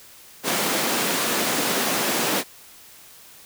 pink high-pass noise, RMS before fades -23 dBFS, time 0.43-2.44 s, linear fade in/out 50 ms, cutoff 200 Hz, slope 24 dB/octave, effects white hiss -47 dBFS RMS until 3.45 s

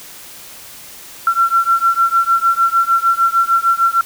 sine beating tone pair, 1355 / 1361.6 Hz, E6 / F6, +47 / -44 cents, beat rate 6.6 Hz, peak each -14 dBFS, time 1.27-4.01 s, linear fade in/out 2 ms, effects white hiss -36 dBFS RMS until 4.05 s

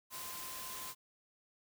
sine tone in noise, 1036 Hz, C6, 17 cents flat, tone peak -50 dBFS, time 0.1-0.95 s, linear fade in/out 50 ms, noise white, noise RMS -45 dBFS, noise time 0.1-0.95 s, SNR -8 dB, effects none

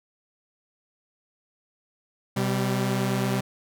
sawtooth tone pair together, 127 / 195.36 Hz, B2 / G3, +49 / -6 cents, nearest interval perfect fifth, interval 745 cents, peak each -22 dBFS, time 2.36-3.41 s, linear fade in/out 10 ms, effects none

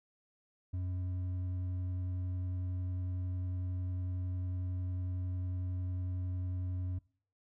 sine tone with hard clipping, 91.1 Hz, F#2, 26 cents flat, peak -35 dBFS, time 0.73-6.99 s, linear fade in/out 10 ms, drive 4 dB, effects noise-tail reverb RT60 0.5 s tail -23 dB re dry

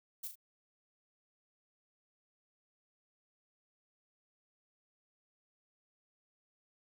violet noise with echo, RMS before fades -41 dBFS, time 0.23-0.28 s, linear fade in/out 10 ms, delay 38 ms, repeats 2, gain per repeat -7 dB, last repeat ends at 0.356 s, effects none

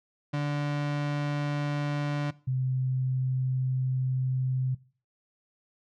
35% pulse / sine tone pair in turn, 145.8 / 129.48 Hz, D3 / C3, -12 / -18 cents, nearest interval major second, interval 206 cents, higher first, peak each -25 dBFS, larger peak neither, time 0.33-2.31 / 2.47-4.75 s, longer second, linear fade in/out 10 ms, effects noise-tail reverb RT60 0.4 s tail -20 dB re dry + low-pass 4000 Hz 12 dB/octave

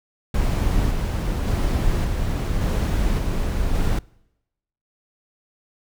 brown noise with tremolo, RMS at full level -20 dBFS, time 0.34-3.99 s, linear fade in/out 5 ms, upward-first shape square, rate 0.88 Hz, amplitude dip 25%, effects noise-tail reverb RT60 0.9 s tail -25 dB re dry

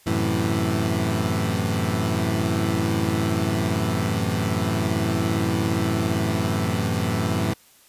20% pulse chord, F# half-diminished seventh, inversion none, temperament equal, 92.5 / 110 / 130.81 / 164.81 Hz, F#2 / A2 / C3 / E3, 0 / 0 / 0 / 0 cents, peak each -21 / -20 / -26 / -22 dBFS, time 0.06-7.54 s, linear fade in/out 10 ms, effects white hiss -54 dBFS RMS until 7.88 s + resampled to 32000 Hz

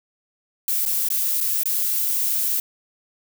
violet noise with dropouts, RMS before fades -22 dBFS, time 0.68-2.6 s, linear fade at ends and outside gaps 2 ms, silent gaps 0.853-0.86 / 1.087-1.102 / 1.405-1.41 / 1.634-1.656 s, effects none

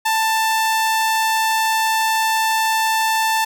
sawtooth tone, 886 Hz, A5, 12 cents sharp, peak -12 dBFS, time 0.05-3.45 s, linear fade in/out 10 ms, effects none

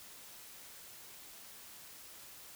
silence, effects white hiss -53 dBFS RMS until 2.55 s

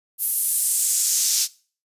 pink noise with high-pass filter sweep, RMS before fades -21 dBFS, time 0.18-1.48 s, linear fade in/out 50 ms, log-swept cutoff 12000 to 5300 Hz, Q 2.2, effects noise-tail reverb RT60 0.4 s tail -21 dB re dry + resampled to 32000 Hz

